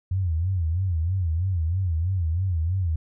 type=tone with vibrato; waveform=sine; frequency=87.31 Hz; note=F2; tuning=in tune; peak=-21 dBFS; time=0.11-2.96 s; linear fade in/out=5 ms; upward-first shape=sine; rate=3.1 Hz; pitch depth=170 cents each way; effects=none